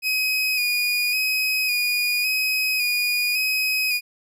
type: tone with vibrato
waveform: 30% pulse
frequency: 2489 Hz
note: D#7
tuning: in tune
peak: -17 dBFS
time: 0.02-4.01 s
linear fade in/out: 50 ms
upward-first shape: square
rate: 0.9 Hz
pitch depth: 28 cents each way
effects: none